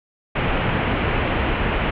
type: low-pass noise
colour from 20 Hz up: pink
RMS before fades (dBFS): -21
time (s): 0.35-1.91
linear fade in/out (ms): 10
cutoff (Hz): 3000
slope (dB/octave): 48
effects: none